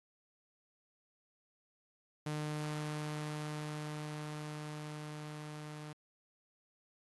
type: tone with level ramp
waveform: sawtooth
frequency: 151.2 Hz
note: D#3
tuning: 49 cents flat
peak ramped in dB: -32 to -41 dBFS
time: 2.26-5.93 s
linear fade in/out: 5 ms
effects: AAC 32 kbps